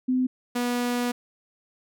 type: tone pair in turn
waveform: sine / sawtooth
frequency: 255.2 / 243.5 Hz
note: C4 / B3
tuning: -43 / -24 cents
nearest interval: minor second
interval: 81 cents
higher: first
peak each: -20 dBFS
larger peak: neither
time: 0.08-0.27 / 0.55-1.12 s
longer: second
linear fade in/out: 10 ms
effects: none